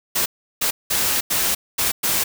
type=noise bursts at uneven times; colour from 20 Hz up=white; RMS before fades=-20 dBFS; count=6; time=0.15-0.26 / 0.61-0.71 / 0.9-1.21 / 1.3-1.55 / 1.78-1.92 / 2.03-2.24 s; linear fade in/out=10 ms; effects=none